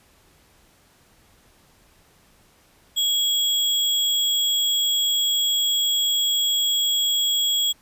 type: tone with sample-and-hold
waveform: sine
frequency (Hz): 3323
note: G#7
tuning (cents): 0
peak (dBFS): -18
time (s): 2.96-7.73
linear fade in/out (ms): 20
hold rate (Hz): 11025
effects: pink hiss -57 dBFS RMS until 7.81 s + resampled to 32000 Hz